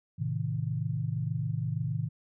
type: chord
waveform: sine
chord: A diminished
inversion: none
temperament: just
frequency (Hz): 110 / 132 / 158.4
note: A2 / C3 / Eb3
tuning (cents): 0 / +16 / +31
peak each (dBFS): -33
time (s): 0.18-2.09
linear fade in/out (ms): 20
effects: none